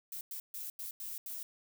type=noise bursts at uneven times; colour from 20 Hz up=violet; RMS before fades=-42 dBFS; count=6; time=0.12-0.21 / 0.31-0.4 / 0.54-0.7 / 0.79-0.91 / 1-1.18 / 1.26-1.43 s; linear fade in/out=2 ms; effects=none